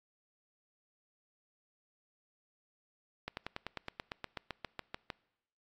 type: slowing click train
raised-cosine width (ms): 0.3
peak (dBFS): -22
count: 16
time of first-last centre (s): 3.28-5.102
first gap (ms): 91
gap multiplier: 1.04
effects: noise-tail reverb RT60 0.9 s tail -24 dB re dry + AAC 48 kbps